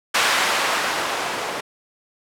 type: noise with low-pass filter sweep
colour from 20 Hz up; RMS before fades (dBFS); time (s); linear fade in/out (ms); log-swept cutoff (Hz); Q
violet; -22; 0.14-1.61; 10; 1400 to 630; 0.77
effects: none